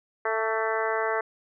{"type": "harmonic tone with a mistuned harmonic", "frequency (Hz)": 221.4, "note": "A3", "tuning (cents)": 11, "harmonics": [2, 3, 4, 5, 6, 7, 8, 9], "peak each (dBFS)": [-29, -31, -32, -33, -34, -34, -35, -36], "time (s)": [0.25, 1.21], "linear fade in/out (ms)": 5, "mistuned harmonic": 5, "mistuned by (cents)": 26, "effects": []}